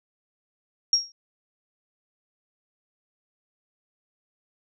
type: tone with exponential decay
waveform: sine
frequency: 5588 Hz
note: F8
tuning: in tune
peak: -13 dBFS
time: 0.93-1.12 s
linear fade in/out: 2 ms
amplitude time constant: 40 ms
effects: none